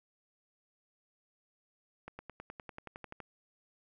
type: accelerating click train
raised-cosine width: 0.5 ms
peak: -29 dBFS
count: 13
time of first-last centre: 2.08-3.203 s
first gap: 110 ms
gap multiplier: 0.97
effects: none